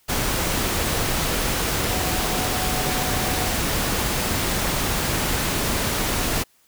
sine tone in noise, 740 Hz, F#5, in tune, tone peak -31 dBFS, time 1.89-3.5 s, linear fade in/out 20 ms, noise pink, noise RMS -23 dBFS, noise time 0.08-6.44 s, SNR -11 dB, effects white hiss -60 dBFS RMS until 6.67 s

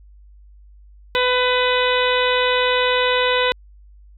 harmonic tone with a mistuned harmonic, 500 Hz, B4, 21 cents sharp, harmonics 1 / 2 / 3 / 4 / 5 / 6 / 7 / 8, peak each -19 / -22 / -24 / -25 / -26 / -27 / -27 / -28 dBFS, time 1.15-3.52 s, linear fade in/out 0 ms, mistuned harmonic 8, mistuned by -67 cents, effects added 50 Hz sine -43 dBFS peak until 4.17 s

